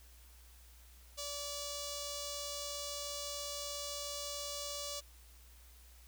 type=tone with notch filter; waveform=5% pulse; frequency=577 Hz; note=D5; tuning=31 cents flat; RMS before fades=-42 dBFS; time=1.17-5.01 s; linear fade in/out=20 ms; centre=1900 Hz; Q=0.62; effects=added 60 Hz sine -57 dBFS peak until 6.07 s + white hiss -63 dBFS RMS until 6.07 s